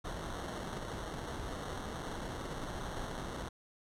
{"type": "noise with sample-and-hold", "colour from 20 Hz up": "pink", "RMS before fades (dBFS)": -41, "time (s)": [0.04, 3.49], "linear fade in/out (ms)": 10, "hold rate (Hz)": 2450, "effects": ["low-pass 10000 Hz 12 dB/octave"]}